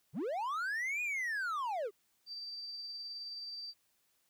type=linear two-way sweep; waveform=triangle; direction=up then down; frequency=108.2 to 2489 to 371 Hz; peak=-32 dBFS; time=0.13-1.91 s; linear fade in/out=50 ms; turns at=1.02 s
type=tone with tremolo; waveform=sine; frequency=4662 Hz; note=D8; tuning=14 cents flat; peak=-40 dBFS; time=2.26-3.74 s; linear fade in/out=50 ms; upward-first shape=triangle; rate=19 Hz; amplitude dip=30%
effects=white hiss -75 dBFS RMS until 4.29 s